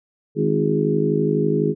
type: harmonic tone with a mistuned harmonic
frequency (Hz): 52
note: G#1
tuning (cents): +3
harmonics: 3 / 4 / 5 / 6 / 7 / 8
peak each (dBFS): -22 / -25 / -26 / -26 / -25 / -21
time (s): 0.35-1.75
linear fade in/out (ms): 50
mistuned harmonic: 6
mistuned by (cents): +34
effects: none